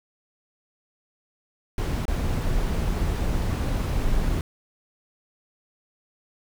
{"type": "noise with dropouts", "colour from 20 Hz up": "brown", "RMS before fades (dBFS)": -24, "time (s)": [1.78, 4.41], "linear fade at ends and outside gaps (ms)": 1, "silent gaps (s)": [2.054, 2.08], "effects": []}